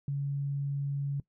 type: tone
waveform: sine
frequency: 140.7 Hz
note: C#3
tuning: 26 cents sharp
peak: -29 dBFS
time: 0.08-1.2 s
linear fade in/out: 2 ms
effects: noise-tail reverb RT60 0.1 s tail -20 dB re dry